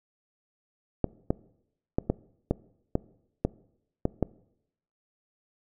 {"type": "clicks", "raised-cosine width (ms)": 2, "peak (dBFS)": -10, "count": 9, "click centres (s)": [1.043, 1.305, 1.985, 2.1, 2.51, 2.954, 3.45, 4.054, 4.227], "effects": ["noise-tail reverb RT60 0.8 s tail -22 dB re dry"]}